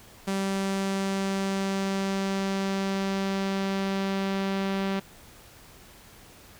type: tone with low-pass filter sweep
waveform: sawtooth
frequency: 194.5 Hz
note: G3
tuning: 13 cents flat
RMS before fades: -28 dBFS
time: 0.27-5 s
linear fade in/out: 10 ms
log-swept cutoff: 9400 to 3800 Hz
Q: 1
effects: pink hiss -51 dBFS RMS until 6.59 s